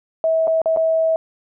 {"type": "tone with dropouts", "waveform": "sine", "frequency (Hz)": 647, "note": "E5", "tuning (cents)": -32, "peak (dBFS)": -14, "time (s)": [0.24, 1.16], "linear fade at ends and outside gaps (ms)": 1, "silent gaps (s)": [[0.472, 0.478], [0.617, 0.658], [0.763, 0.771]], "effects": []}